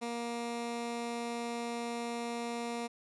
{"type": "tone", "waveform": "15% pulse", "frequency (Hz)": 235.7, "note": "A#3", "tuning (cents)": 19, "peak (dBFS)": -29, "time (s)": [0.01, 2.88], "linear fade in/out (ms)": 20, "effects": ["resampled to 24000 Hz"]}